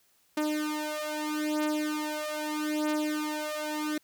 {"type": "beating tone pair", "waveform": "sawtooth", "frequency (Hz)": [303.1, 303.89], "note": ["D#4", "D#4"], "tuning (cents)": [-45, -41], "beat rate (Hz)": 0.79, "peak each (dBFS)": -28, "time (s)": [0.37, 3.98], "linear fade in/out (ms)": 5, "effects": ["white hiss -67 dBFS RMS until 4.03 s"]}